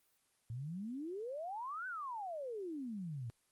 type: exponential two-way sweep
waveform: sine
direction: up then down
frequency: 110 to 1548 to 110 Hz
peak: -40 dBFS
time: 0.5-3.3 s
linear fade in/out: 0 ms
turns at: 1.87 s
effects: white hiss -75 dBFS RMS until 3.51 s + Opus 24 kbps